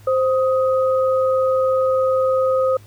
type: tone pair together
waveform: sine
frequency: 523.3 / 1253.6 Hz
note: C5 / D#6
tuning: 0 / +13 cents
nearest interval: octave + minor third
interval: 1513 cents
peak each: -15 / -23 dBFS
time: 0.07-2.77 s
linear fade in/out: 5 ms
effects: added 103 Hz sine -42 dBFS peak until 2.86 s + pink hiss -51 dBFS RMS until 2.86 s